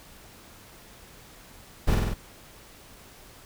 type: noise with echo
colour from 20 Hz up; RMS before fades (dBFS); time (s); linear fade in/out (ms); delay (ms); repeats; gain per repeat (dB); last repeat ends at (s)
brown; -20; 1.87-1.95; 10; 48; 4; -2; 2.142
effects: pink hiss -50 dBFS RMS until 3.45 s